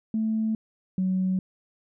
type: tone pair in turn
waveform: sine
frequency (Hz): 220 / 186.71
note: A3 / F#3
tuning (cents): 0 / +16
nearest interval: minor third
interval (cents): 284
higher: first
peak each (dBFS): -22 / -21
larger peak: second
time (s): 0.14-0.55 / 0.98-1.39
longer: neither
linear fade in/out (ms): 2
effects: tanh soft clip ceiling -17 dBFS